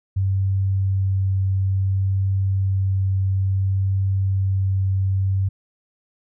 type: tone with vibrato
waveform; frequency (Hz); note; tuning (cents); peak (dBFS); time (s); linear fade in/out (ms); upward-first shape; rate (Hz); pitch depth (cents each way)
sine; 96.3; G2; -30; -17; 0.16-5.49; 10; triangle; 0.58; 8
effects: none